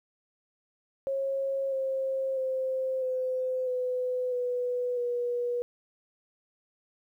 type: tone with pitch steps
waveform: sine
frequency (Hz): 543 / 532.7 / 522.7 / 512.8 / 503.1 / 493.6 / 484.3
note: C#5 / C5 / C5 / C5 / B4 / B4 / B4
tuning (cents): -36 / +31 / -2 / -35 / +32 / -1 / -34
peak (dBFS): -27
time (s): 1.07-5.62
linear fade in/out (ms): 0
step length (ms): 650
effects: 11-bit